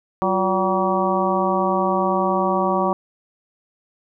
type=harmonic tone with a mistuned harmonic; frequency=190.3 Hz; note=F#3; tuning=49 cents sharp; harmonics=1 / 2 / 3 / 4 / 5 / 6; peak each=-24 / -24 / -24 / -24 / -24 / -24 dBFS; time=0.22-2.93 s; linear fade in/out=0 ms; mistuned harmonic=2; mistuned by=-99 cents; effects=none